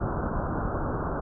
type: low-pass noise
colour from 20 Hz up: pink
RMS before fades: -29 dBFS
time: 0-1.21 s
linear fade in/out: 20 ms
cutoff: 1500 Hz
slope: 96 dB/octave
effects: none